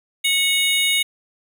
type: tone cluster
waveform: square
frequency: 2205 / 2905 / 3725 Hz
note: C#7 / F#7 / A#7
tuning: -10 / -32 / -2 cents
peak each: -21 / -23 / -21 dBFS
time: 0.24-1.03 s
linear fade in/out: 10 ms
effects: none